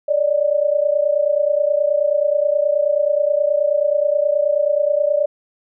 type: tone pair together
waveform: sine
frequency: 572.6 / 602 Hz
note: D5 / D5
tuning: -44 / +43 cents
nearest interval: minor second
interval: 87 cents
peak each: -17 dBFS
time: 0.08-5.26 s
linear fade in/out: 10 ms
effects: none